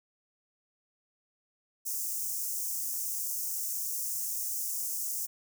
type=high-pass noise; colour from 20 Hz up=white; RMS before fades=-34 dBFS; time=1.85-5.27 s; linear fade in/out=20 ms; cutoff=5700 Hz; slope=48 dB/octave; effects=none